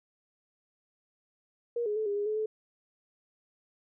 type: tone with pitch steps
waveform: sine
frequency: 473.7 / 418.5 / 434.9 / 406.1 / 410.8 / 428.7 / 433.5 Hz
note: A#4 / G#4 / A4 / G#4 / G#4 / A4 / A4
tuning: +28 / +13 / -20 / -39 / -19 / -45 / -26 cents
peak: -28 dBFS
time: 1.76-2.46 s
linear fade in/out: 5 ms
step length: 100 ms
effects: none